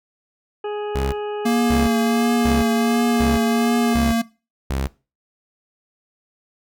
harmonic tone, 416.9 Hz, G#4, 7 cents sharp, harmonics 1 / 2 / 3 / 4 / 6 / 7, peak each -24 / -31 / -38 / -42 / -45 / -44 dBFS, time 0.64-3.94 s, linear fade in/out 5 ms
sawtooth tone bursts, 67.2 Hz, C2, 47 cents sharp, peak -17 dBFS, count 6, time 0.95-4.87 s, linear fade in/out 0 ms, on 170 ms, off 580 ms
square tone with vibrato, 233.1 Hz, A#3, in tune, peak -17 dBFS, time 1.45-4.22 s, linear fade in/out 10 ms, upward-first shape triangle, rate 1.4 Hz, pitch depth 32 cents each way
effects noise-tail reverb RT60 0.3 s tail -20 dB re dry

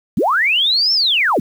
sine linear two-way sweep, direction up then down, 131.5 to 5450 to 131.5 Hz, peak -12 dBFS, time 0.17-1.4 s, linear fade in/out 5 ms, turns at 0.93 s, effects 7-bit

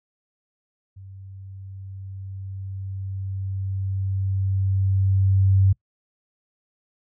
sine tone with level ramp, 96.4 Hz, G2, 28 cents flat, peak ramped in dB -39 to -13 dBFS, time 0.96-5.73 s, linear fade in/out 10 ms, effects noise-tail reverb RT60 0.1 s tail -24 dB re dry

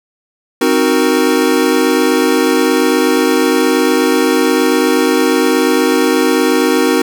square chord, C half-diminished seventh, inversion none, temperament equal with one note detuned, 262.7 / 311.1 / 370 / 466.2 Hz, C4 / Eb4 / Gb4 / Bb4, +7 / 0 / 0 / 0 cents, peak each -16 dBFS, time 0.61-7.02 s, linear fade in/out 5 ms, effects none

